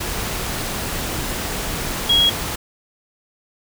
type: tone in noise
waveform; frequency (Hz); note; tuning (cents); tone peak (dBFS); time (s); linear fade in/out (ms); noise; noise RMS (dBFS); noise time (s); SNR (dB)
sine; 3300; G#7; -12; -12; 2.09-2.3; 10; pink; -25; 0-2.56; +10
effects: none